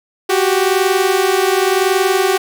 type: tone pair together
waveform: sawtooth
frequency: 370 / 390.9 Hz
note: F#4 / G4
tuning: 0 / -5 cents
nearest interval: minor second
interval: 95 cents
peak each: -11 dBFS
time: 0.29-2.38 s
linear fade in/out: 10 ms
effects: 7-bit